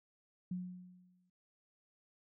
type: tone with exponential decay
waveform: sine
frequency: 181.1 Hz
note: F#3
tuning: 37 cents flat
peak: -35 dBFS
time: 0.51-1.3 s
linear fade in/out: 5 ms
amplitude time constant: 170 ms
effects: none